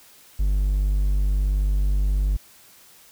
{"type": "tone", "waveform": "triangle", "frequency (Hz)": 49.34, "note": "G1", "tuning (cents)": 12, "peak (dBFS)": -16, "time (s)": [0.39, 2.37], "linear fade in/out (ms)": 10, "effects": ["white hiss -51 dBFS RMS until 3.11 s"]}